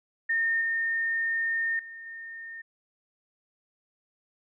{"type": "tone with level steps", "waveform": "sine", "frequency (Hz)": 1825, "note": "A#6", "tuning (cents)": -37, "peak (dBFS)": [-23, -25, -40, -38], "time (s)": [0.29, 2.62], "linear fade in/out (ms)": 10, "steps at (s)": [0.61, 1.79, 2.06], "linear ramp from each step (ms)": 2, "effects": []}